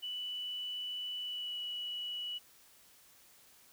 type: tone with pitch glide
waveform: sine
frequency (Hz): 2971 to 2939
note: F#7 to F#7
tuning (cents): +6 to -12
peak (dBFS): -37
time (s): 0.02-2.39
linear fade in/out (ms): 20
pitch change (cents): -18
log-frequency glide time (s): 1.21-1.57
effects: white hiss -62 dBFS RMS until 3.72 s